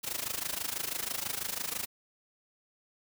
white noise with amplitude modulation, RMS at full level -32 dBFS, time 0.03-1.86 s, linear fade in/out 20 ms, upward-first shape sine, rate 26.1 Hz, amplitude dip 85%, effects none

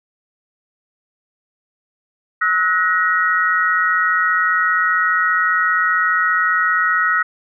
sine tone cluster, 1291 / 1466 / 1891 Hz, E6 / F#6 / A#6, -37 / -16 / +24 cents, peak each -18 dBFS, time 2.41-7.23 s, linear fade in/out 10 ms, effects none

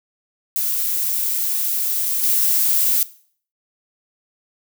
violet noise with level steps, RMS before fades -21 / -17 dBFS, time 0.56-3.03 s, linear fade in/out 0 ms, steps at 2.23 s, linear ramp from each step 5 ms, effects noise-tail reverb RT60 0.5 s tail -18 dB re dry

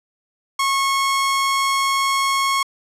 sawtooth tone, 1093 Hz, C#6, 25 cents flat, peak -13 dBFS, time 0.59-2.63 s, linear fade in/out 5 ms, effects low-pass 11000 Hz 12 dB/octave

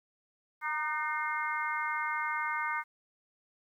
harmonic tone with a mistuned harmonic, 303.9 Hz, D#4, 41 cents flat, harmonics 3 / 4 / 5 / 6 / 7, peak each -36 / -36 / -37 / -42 / -36 dBFS, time 0.61-2.84 s, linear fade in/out 50 ms, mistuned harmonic 3, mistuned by +40 cents, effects 11-bit

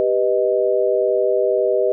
sine chord, G augmented, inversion none, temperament equal, 392 / 493.9 / 622.3 Hz, G4 / B4 / D#5, 0 / 0 / 0 cents, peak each -19 dBFS, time 0-1.92 s, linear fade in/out 0 ms, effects none

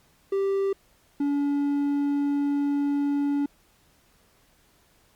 triangle tone pair in turn, 392 / 285.2 Hz, G4 / C#4, 0 / +49 cents, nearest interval tritone, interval 551 cents, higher first, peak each -20 dBFS, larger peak neither, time 0.32-0.73 / 1.2-3.46 s, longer second, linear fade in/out 5 ms, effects pink hiss -62 dBFS RMS until 5.15 s + Opus 48 kbps

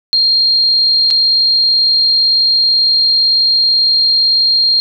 sine tone with dropouts, 4213 Hz, C8, 11 cents sharp, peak -8 dBFS, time 0.13-4.8 s, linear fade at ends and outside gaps 0 ms, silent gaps 1.104-1.109 s, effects none

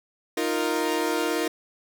sawtooth chord, Eb suspended second, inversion none, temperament equal, 311.1 / 349.2 / 466.2 Hz, Eb4 / F4 / Bb4, 0 / 0 / 0 cents, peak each -24 dBFS, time 0.37-1.48 s, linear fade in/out 5 ms, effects none

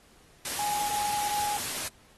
sine tone in noise, 830.6 Hz, G#5, in tune, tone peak -28 dBFS, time 0.59-1.57 s, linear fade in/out 2 ms, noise white, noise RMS -33 dBFS, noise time 0.45-1.88 s, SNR +2 dB, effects pink hiss -59 dBFS RMS until 2.17 s + AAC 32 kbps

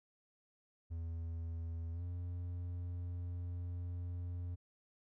triangle tone with pitch glide, 83 to 87.94 Hz, E2 to F2, +12 to +13 cents, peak -37 dBFS, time 0.9-4.56 s, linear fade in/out 20 ms, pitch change +101 cents, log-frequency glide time 1.92-2.03 s, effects none

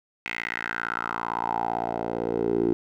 10% pulse tone with band-pass filter sweep, 57.7 Hz, A#1, 17 cents flat, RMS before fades -28 dBFS, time 0.26-2.73 s, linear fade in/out 0 ms, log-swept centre 2300 to 350 Hz, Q 4.7, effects none

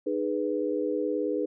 sine chord, G# minor, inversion second, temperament equal with one note detuned, 305.4 / 415.3 / 493.9 Hz, D#4 / G#4 / B4, -32 / 0 / 0 cents, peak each -30 dBFS, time 0.06-1.46 s, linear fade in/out 10 ms, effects none

